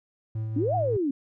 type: tone with tremolo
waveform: triangle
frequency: 110 Hz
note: A2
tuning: in tune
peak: -25 dBFS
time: 0.35-0.97 s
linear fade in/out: 5 ms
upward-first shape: sine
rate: 5.2 Hz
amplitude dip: 25%
type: exponential two-way sweep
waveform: sine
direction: up then down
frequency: 261.6 to 760 to 261.6 Hz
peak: -23 dBFS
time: 0.56-1.11 s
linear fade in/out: 5 ms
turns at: 0.75 s
effects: none